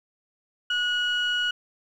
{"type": "tone pair together", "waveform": "sine", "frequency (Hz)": [1457, 2917], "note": ["F#6", "F#7"], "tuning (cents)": [-27, -25], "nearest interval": "octave", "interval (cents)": 1202, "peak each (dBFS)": -24, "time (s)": [0.7, 1.51], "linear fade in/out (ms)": 5, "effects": ["tanh soft clip ceiling -18 dBFS", "10-bit"]}